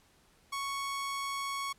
sawtooth tone, 1108.7 Hz, C#6, in tune, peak -30 dBFS, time 0.52-1.73 s, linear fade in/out 10 ms, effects pink hiss -65 dBFS RMS until 1.78 s + low-pass 12000 Hz 12 dB/octave

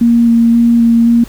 sine tone with vibrato, 233.1 Hz, A#3, in tune, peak -5 dBFS, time 0.01-1.24 s, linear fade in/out 5 ms, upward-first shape square, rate 1.9 Hz, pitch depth 10 cents each way, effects added 50 Hz sine -34 dBFS peak until 1.28 s + pink hiss -38 dBFS RMS until 1.28 s

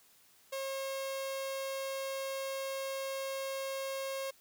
sawtooth tone with notch filter, 540 Hz, C#5, 45 cents flat, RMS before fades -38 dBFS, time 0.52-4.31 s, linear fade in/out 10 ms, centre 1400 Hz, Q 2, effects white hiss -64 dBFS RMS until 4.4 s + high-pass 60 Hz 12 dB/octave

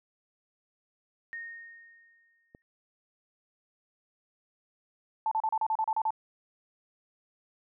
sine tone with exponential decay, 1850 Hz, A#6, 14 cents flat, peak -35 dBFS, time 1.33-2.62 s, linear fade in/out 0 ms, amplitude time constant 280 ms
click, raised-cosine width 2 ms, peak -35 dBFS, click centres 2.549 s
sine tone bursts, 880 Hz, A5, in tune, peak -25 dBFS, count 10, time 5.26-6.106 s, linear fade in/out 2 ms, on 54 ms, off 34 ms
effects none

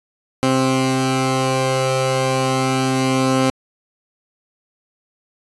15% pulse tone pair together, 131.26 / 262.8 Hz, C3 / C4, +6 / +8 cents, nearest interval octave, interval 1202 cents, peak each -12 dBFS, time 0.43-3.5 s, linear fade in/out 0 ms, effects resampled to 24000 Hz

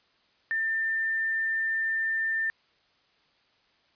sine tone, 1793 Hz, A6, 32 cents sharp, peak -25 dBFS, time 0.51-2.5 s, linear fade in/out 0 ms, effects white hiss -66 dBFS RMS until 3.95 s + resampled to 11025 Hz

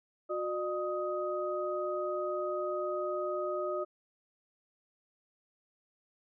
sine tone cluster, 363.3 / 604 / 1254 Hz, F#4 / D5 / D#6, -32 / +48 / +13 cents, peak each -36 / -34 / -38 dBFS, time 0.29-3.85 s, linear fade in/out 20 ms, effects none

